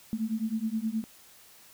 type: beating tone pair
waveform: sine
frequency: 216.5 / 226 Hz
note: A3 / A3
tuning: -28 / +47 cents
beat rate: 9.5 Hz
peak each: -31 dBFS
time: 0.13-1.04 s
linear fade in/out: 0 ms
effects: white hiss -55 dBFS RMS until 1.73 s